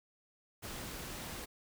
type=noise; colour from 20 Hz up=pink; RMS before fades=-44 dBFS; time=0.62-1.46 s; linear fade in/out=20 ms; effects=none